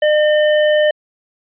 square tone, 605 Hz, D#5, 49 cents flat, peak -11 dBFS, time 0.02-0.91 s, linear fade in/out 5 ms, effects resampled to 8000 Hz

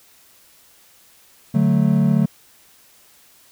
triangle chord, D major, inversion none, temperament equal, 146.83 / 185 / 220 Hz, D3 / F#3 / A3, 0 / 0 / 0 cents, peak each -16 dBFS, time 1.54-2.26 s, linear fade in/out 10 ms, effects white hiss -52 dBFS RMS until 3.51 s

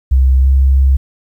sine tone with pitch glide, 65.5 to 67.03 Hz, C2 to C2, +2 to +42 cents, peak -6 dBFS, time 0.11-0.97 s, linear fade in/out 10 ms, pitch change +40 cents, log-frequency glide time 0.41-0.47 s, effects 8-bit

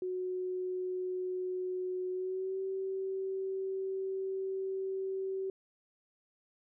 sine tone with pitch glide, 367.4 to 383.2 Hz, F#4 to G4, -12 to -39 cents, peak -33 dBFS, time 0.02-5.5 s, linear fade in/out 2 ms, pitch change +73 cents, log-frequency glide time 2.11-2.6 s, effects none

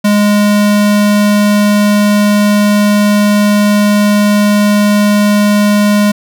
square tone, 206.8 Hz, G#3, 7 cents flat, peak -7 dBFS, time 0.04-6.12 s, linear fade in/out 10 ms, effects none

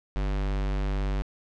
square tone, 49 Hz, G1, in tune, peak -26 dBFS, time 0.16-1.22 s, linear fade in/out 0 ms, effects low-pass 4000 Hz 12 dB/octave

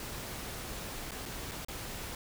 pink noise with dropouts, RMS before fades -41 dBFS, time 0-2.15 s, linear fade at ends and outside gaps 1 ms, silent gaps 1.109-1.117 / 1.255-1.259 / 1.513-1.517 / 1.648-1.684 s, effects none

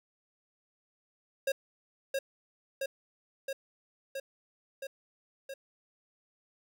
square tone with echo, 542 Hz, C#5, 39 cents flat, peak -28 dBFS, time 1.47-1.52 s, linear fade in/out 5 ms, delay 670 ms, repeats 6, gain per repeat -2 dB, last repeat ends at 5.54 s, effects none

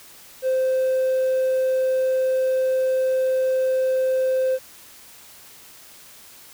triangle tone, 520 Hz, C5, 11 cents flat, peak -15 dBFS, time 0.42-4.59 s, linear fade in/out 50 ms, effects tanh soft clip ceiling -13 dBFS + white hiss -46 dBFS RMS until 6.53 s

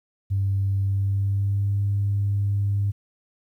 sine tone with pitch glide, 98 to 100.64 Hz, G2 to G2, 0 to +46 cents, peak -19 dBFS, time 0.3-2.92 s, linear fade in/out 20 ms, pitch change +46 cents, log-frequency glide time 0.86-1.86 s, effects tanh soft clip ceiling -15 dBFS + 10-bit

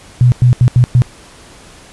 sine tone bursts at uneven times, 123.47 Hz, B2, in tune, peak -4 dBFS, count 5, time 0.21-0.32 / 0.42-0.53 / 0.61-0.68 / 0.76-0.84 / 0.95-1.02 s, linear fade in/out 0 ms, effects pink hiss -39 dBFS RMS until 1.92 s + resampled to 24000 Hz

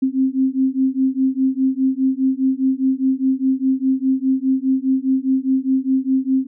sine beating tone pair, 261.6 / 266.5 Hz, C4 / C4, 0 / +32 cents, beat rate 4.9 Hz, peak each -18 dBFS, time 0.02-6.47 s, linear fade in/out 10 ms, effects none

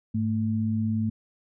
sine tone pair together, 104.4 / 221.2 Hz, G#2 / A3, +10 / +9 cents, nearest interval octave + minor second, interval 1299 cents, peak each -27 / -25 dBFS, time 0.14-1.1 s, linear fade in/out 10 ms, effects none

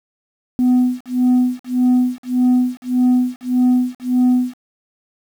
sine tone with tremolo, 250 Hz, B3, 21 cents sharp, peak -7 dBFS, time 0.59-4.57 s, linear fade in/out 0 ms, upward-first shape sine, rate 1.7 Hz, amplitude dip 100%, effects tanh soft clip ceiling -9 dBFS + 7-bit

